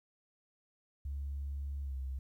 sine tone with pitch glide, 70.1 to 66.17 Hz, C#2 to C2, +20 to +20 cents, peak -35 dBFS, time 1.05-2.19 s, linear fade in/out 5 ms, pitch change -100 cents, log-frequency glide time 1.83-1.95 s, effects tanh soft clip ceiling -32 dBFS + 12-bit

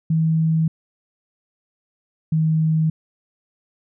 sine tone pair in turn, 160.6 / 158.48 Hz, E3 / D#3, -45 / +32 cents, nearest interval unison, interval 23 cents, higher first, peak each -15 dBFS, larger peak neither, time 0.1-0.68 / 2.32-2.9 s, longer neither, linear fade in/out 5 ms, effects none

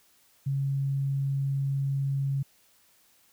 sine tone, 137.7 Hz, C#3, 11 cents flat, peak -25 dBFS, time 0.46-2.43 s, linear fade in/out 10 ms, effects white hiss -63 dBFS RMS until 3.32 s

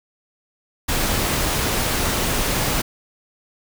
pink noise, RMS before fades -21 dBFS, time 0.88-2.82 s, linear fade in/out 10 ms, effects none

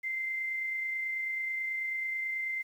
sine tone with amplitude modulation, 2083 Hz, C7, 8 cents flat, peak -30 dBFS, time 0.03-2.63 s, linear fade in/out 20 ms, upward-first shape sine, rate 29.2 Hz, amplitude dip 25%, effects 10-bit

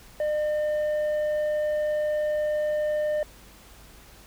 triangle tone with tanh clipping, 604 Hz, D5, 48 cents sharp, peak -24 dBFS, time 0.2-3.23 s, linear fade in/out 2 ms, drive 9 dB, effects added 50 Hz sine -53 dBFS peak until 4.26 s + pink hiss -51 dBFS RMS until 4.26 s

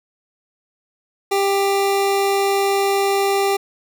25% pulse tone, 395.5 Hz, G4, 15 cents sharp, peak -12 dBFS, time 1.31-3.57 s, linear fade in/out 10 ms, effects none

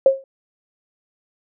sine tone with exponential decay, 538 Hz, C5, 48 cents sharp, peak -5 dBFS, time 0.06-0.24 s, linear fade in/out 2 ms, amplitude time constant 38 ms, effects none

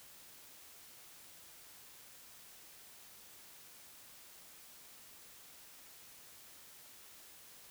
silence, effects white hiss -57 dBFS RMS until 7.7 s

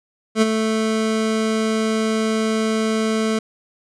25% pulse tone with ADSR envelope, 220 Hz, A3, in tune, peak -7 dBFS, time 0.35-3.39 s, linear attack 68 ms, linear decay 25 ms, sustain -7 dB, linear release 5 ms, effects resampled to 22050 Hz

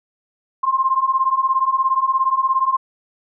sine beating tone pair, 1046.5 / 1063.5 Hz, C6 / C6, 0 / +28 cents, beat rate 17 Hz, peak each -19 / -17 dBFS, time 0.63-2.77 s, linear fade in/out 10 ms, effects none

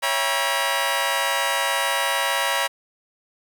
15% pulse chord, C# diminished seventh, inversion none, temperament just, 554.4 / 665.2 / 798.3 / 957.9 Hz, C#5 / E5 / G5 / Bb5, 0 / +16 / +31 / +47 cents, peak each -20 / -22 / -22 / -17 dBFS, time 0.02-2.68 s, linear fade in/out 20 ms, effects 8-bit

